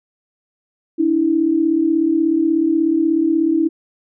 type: tone pair together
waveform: sine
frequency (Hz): 290 / 326.5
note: D4 / E4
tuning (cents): -22 / -17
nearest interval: major second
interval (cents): 205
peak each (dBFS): -19 / -14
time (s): 0.98-3.69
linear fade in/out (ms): 20
effects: none